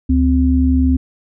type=tone pair together; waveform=sine; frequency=72.62 / 258.8 Hz; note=D2 / C4; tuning=-19 / -19 cents; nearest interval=octave + minor seventh; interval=2200 cents; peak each=-13 dBFS; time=0.09-0.97 s; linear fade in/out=10 ms; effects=none